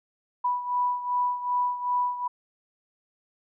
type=beating tone pair; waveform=sine; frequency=984 / 986.6 Hz; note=B5 / B5; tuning=-7 / -2 cents; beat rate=2.6 Hz; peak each=-25 / -30 dBFS; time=0.44-2.28 s; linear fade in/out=10 ms; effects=none

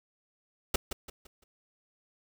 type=noise with echo; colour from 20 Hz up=pink; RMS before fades=-26 dBFS; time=0.74-0.76 s; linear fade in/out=5 ms; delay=170 ms; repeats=4; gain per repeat=-9 dB; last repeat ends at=1.44 s; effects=none

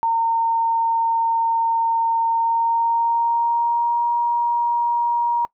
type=tone with pitch glide; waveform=sine; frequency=915 to 947.3 Hz; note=A#5 to A#5; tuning=-32 to +28 cents; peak=-16 dBFS; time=0.03-5.45 s; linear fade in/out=0 ms; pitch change=+60 cents; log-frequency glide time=2.29-4.1 s; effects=noise-tail reverb RT60 0.1 s tail -22 dB re dry

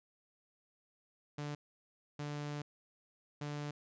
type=tone bursts at uneven times; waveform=sawtooth; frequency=146.83 Hz; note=D3; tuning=in tune; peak=-35 dBFS; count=3; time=1.38-1.55 / 2.19-2.62 / 3.41-3.71 s; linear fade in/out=5 ms; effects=resampled to 16000 Hz

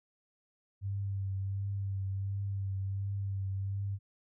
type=tone with vibrato; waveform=sine; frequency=98 Hz; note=G2; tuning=in tune; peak=-32 dBFS; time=0.81-3.99 s; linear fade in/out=50 ms; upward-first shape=triangle; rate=1.4 Hz; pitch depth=31 cents each way; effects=none

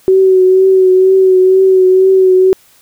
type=tone with vibrato; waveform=sine; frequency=376.1 Hz; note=F#4; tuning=28 cents sharp; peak=-4 dBFS; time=0.08-2.53 s; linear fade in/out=0 ms; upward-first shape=triangle; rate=2.1 Hz; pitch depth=31 cents each way; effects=white hiss -47 dBFS RMS until 2.81 s

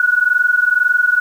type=tone pair together; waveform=sine; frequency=1456 / 1478 Hz; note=F#6 / F#6; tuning=-28 / -2 cents; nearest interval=unison; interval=26 cents; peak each=-14 dBFS; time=0-1.2 s; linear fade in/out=2 ms; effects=7-bit

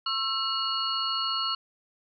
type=tone cluster; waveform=sine; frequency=1080 / 1334 / 2877 / 4357 Hz; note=C#6 / E6 / F#7 / C#8; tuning=-45 / +20 / -49 / -31 cents; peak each=-35 / -31 / -32 / -30 dBFS; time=0.06-1.55 s; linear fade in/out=5 ms; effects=none

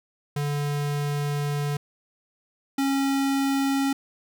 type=tone pair in turn; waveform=square; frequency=145.1 / 273.9 Hz; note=D3 / C#4; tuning=-21 / -21 cents; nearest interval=major seventh; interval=1100 cents; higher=second; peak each=-25 / -22 dBFS; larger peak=second; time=0.36-1.77 / 2.78-3.93 s; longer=first; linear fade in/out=5 ms; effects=none

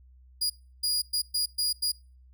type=tone bursts at uneven times; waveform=sawtooth; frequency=4877 Hz; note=D#8; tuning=35 cents flat; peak=-22 dBFS; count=6; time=0.41-0.5 / 0.83-1.02 / 1.13-1.22 / 1.34-1.46 / 1.58-1.73 / 1.82-1.92 s; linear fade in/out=10 ms; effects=noise-tail reverb RT60 0.4 s tail -24 dB re dry + added 63 Hz sine -52 dBFS peak until 2.33 s

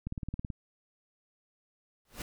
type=click train; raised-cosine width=5 ms; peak=-23 dBFS; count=9; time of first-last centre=0.07-0.502 s; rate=18.5 Hz
type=noise with exponential growth; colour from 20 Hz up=pink; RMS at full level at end=-36 dBFS; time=2.05-2.22 s; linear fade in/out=2 ms; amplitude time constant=35 ms
effects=none

